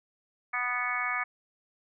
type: harmonic tone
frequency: 246.9 Hz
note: B3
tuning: in tune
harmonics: 3 / 4 / 5 / 6 / 7 / 8 / 9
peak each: -39 / -40 / -33 / -41 / -35 / -40 / -32 dBFS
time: 0.53-1.24 s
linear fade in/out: 10 ms
effects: none